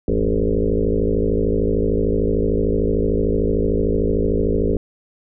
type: tone with frequency modulation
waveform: sine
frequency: 229.9 Hz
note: A#3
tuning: 24 cents flat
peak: -15 dBFS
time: 0.08-4.77 s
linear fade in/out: 2 ms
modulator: 53.3 Hz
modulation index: 4.8
effects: none